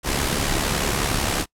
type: noise with amplitude modulation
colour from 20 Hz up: pink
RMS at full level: -20 dBFS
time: 0.03-1.46 s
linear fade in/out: 50 ms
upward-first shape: sine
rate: 71.1 Hz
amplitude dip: 55%
effects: noise-tail reverb RT60 0.1 s tail -23 dB re dry + low-pass 12000 Hz 12 dB/octave